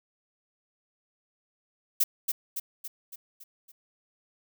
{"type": "noise with echo", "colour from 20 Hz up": "violet", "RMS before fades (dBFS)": -22, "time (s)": [2, 2.04], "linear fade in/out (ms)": 10, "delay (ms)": 280, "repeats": 6, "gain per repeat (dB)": -5, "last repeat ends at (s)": 3.72, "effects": []}